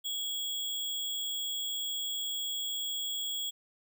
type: tone with sample-and-hold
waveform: sine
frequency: 3337 Hz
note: G#7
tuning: 8 cents sharp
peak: -32 dBFS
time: 0.04-3.51 s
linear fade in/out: 20 ms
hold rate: 11025 Hz
effects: none